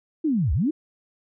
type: linear two-way sweep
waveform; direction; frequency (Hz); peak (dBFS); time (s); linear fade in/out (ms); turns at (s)
sine; down then up; 333.6 to 58.9 to 333.6; -19; 0.24-0.71; 10; 0.53
effects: none